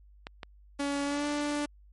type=clicks; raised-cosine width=0.3 ms; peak=-22 dBFS; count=2; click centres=0.269 / 0.432 s
type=tone with pitch glide; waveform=sawtooth; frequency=282.8 to 292.9 Hz; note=C#4 to D4; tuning=+35 to -5 cents; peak=-25 dBFS; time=0.79-1.66 s; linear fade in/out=10 ms; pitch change=+60 cents; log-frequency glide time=1.04-1.26 s
effects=added 50 Hz sine -53 dBFS peak until 1.92 s + MP3 48 kbps